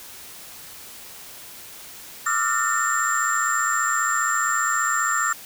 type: tone cluster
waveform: sine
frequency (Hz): 1185 / 1314 / 1409 / 1808 / 7340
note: D6 / E6 / F6 / A6 / A#8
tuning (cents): +15 / -6 / +15 / +47 / -28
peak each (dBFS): -26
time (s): 2.26-5.33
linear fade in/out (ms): 5
effects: white hiss -41 dBFS RMS until 5.45 s